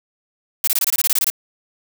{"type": "noise bursts", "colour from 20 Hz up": "blue", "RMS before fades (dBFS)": -17, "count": 12, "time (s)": [0.64, 1.301], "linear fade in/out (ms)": 2, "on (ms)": 34, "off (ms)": 23, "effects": []}